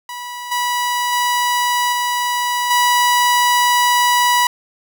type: tone with level steps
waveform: sawtooth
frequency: 977 Hz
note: B5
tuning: 19 cents flat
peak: -23 / -13 / -11 / -13 / -8 dBFS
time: 0.09-4.47 s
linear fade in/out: 2 ms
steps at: 0.51 / 1.12 / 1.92 / 2.7 s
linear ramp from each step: 10 ms
effects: none